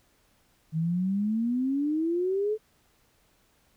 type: exponential sweep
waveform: sine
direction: up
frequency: 155.56 to 440 Hz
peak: -24 dBFS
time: 0.72-2.58 s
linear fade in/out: 50 ms
effects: pink hiss -66 dBFS RMS until 3.76 s